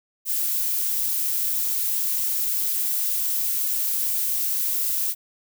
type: noise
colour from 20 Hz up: violet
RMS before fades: -24 dBFS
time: 0.25-5.15 s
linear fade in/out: 50 ms
effects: none